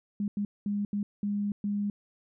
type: tone bursts at uneven times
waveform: sine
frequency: 204.3 Hz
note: G#3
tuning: 28 cents flat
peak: -27 dBFS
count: 6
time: 0.2-0.28 / 0.37-0.45 / 0.66-0.85 / 0.93-1.03 / 1.23-1.52 / 1.64-1.9 s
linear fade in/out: 2 ms
effects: none